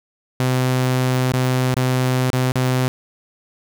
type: tone with dropouts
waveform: sawtooth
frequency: 128.1 Hz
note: C3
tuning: 36 cents flat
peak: -12 dBFS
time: 0.4-2.88 s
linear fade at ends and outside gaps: 0 ms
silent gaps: 1.321-1.336 / 1.743-1.766 / 2.302-2.332 / 2.519-2.556 s
effects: none